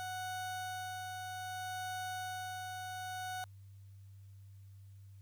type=tone with tremolo; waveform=30% pulse; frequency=740 Hz; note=F#5; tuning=in tune; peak=-36 dBFS; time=0-3.44 s; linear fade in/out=0 ms; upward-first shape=sine; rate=0.63 Hz; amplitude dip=30%; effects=added 98 Hz sine -52 dBFS peak until 5.21 s + white hiss -75 dBFS RMS until 5.21 s